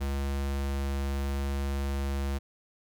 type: tone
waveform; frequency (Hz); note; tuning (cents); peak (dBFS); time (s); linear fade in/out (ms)
square; 69.2; C#2; -2; -29; 0-2.39; 20
effects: none